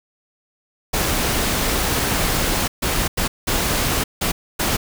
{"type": "noise bursts at uneven times", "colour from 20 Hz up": "pink", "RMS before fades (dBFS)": -20, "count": 6, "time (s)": [[0.93, 2.68], [2.82, 3.08], [3.17, 3.28], [3.47, 4.04], [4.21, 4.32], [4.59, 4.77]], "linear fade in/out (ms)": 10, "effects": []}